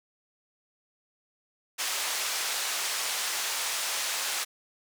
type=band-pass noise; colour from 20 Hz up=white; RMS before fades=-31 dBFS; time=1.78-4.45 s; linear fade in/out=20 ms; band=660 to 8000 Hz; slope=12 dB/octave; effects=none